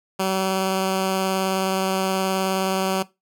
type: tone with vibrato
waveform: 10% pulse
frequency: 190.2 Hz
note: F#3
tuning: 48 cents sharp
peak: -12 dBFS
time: 0.19-3.03 s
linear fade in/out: 10 ms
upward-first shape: triangle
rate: 19 Hz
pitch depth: 12 cents each way
effects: noise-tail reverb RT60 0.2 s tail -18 dB re dry